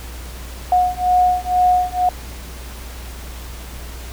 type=beating tone pair; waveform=sine; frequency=725 / 727.1 Hz; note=F#5 / F#5; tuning=-35 / -30 cents; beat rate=2.1 Hz; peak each=-16 dBFS; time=0.72-2.09 s; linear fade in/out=2 ms; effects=added 60 Hz sine -31 dBFS peak until 4.12 s + pink hiss -37 dBFS RMS until 4.12 s